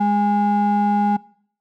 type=ring-modulated tone; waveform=triangle; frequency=307.7 Hz; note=D#4; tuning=19 cents flat; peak=-10 dBFS; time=0-1.17 s; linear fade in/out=10 ms; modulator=514 Hz; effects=noise-tail reverb RT60 0.6 s tail -23 dB re dry